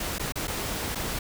pink noise with dropouts, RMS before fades -31 dBFS, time 0-1.19 s, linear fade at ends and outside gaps 5 ms, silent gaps 0.184-0.195 / 0.322-0.356 / 0.473-0.478 / 0.949-0.955 s, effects none

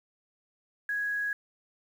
sine tone with quantisation, 1662 Hz, G#6, 1 cent sharp, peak -28 dBFS, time 0.89-1.33 s, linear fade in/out 2 ms, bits 9, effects none

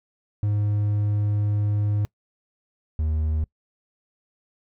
triangle tone pair in turn, 103.83 / 77.78 Hz, G#2 / D#2, 0 / 0 cents, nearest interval perfect fourth, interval 500 cents, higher first, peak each -18 / -19 dBFS, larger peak first, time 0.43-2.05 / 2.99-3.44 s, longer first, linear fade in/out 0 ms, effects noise-tail reverb RT60 0.1 s tail -24 dB re dry

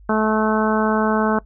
harmonic tone, 216.9 Hz, A3, 25 cents flat, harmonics 1 / 2 / 3 / 4 / 5 / 6 / 7, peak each -19 / -22 / -24 / -25 / -26 / -27 / -27 dBFS, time 0.09-1.39 s, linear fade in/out 5 ms, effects noise-tail reverb RT60 0.1 s tail -20 dB re dry + added 50 Hz sine -42 dBFS peak until 1.45 s

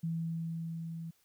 sine tone with level ramp, 164.81 Hz, E3, in tune, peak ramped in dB -31 to -39 dBFS, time 0.03-1.11 s, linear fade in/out 10 ms, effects white hiss -71 dBFS RMS until 1.24 s

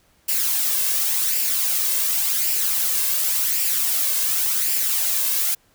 blue noise with flanger, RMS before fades -21 dBFS, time 0.28-5.55 s, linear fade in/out 10 ms, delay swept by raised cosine 0.39 to 1.89 ms, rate 0.9 Hz, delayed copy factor +0.5, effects pink hiss -60 dBFS RMS until 5.74 s

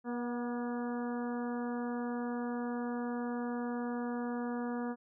harmonic tone with a mistuned harmonic, 240.6 Hz, B3, 45 cents flat, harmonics 1 / 2 / 3 / 4 / 5 / 6 / 7, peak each -35 / -41 / -45 / -47 / -49 / -51 / -52 dBFS, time 0.04-4.96 s, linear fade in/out 50 ms, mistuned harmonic 3, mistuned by +22 cents, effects none

